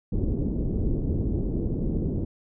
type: low-pass noise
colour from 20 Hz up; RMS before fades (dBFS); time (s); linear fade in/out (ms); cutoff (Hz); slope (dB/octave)
pink; -26; 0.12-2.25; 5; 380; 24
effects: none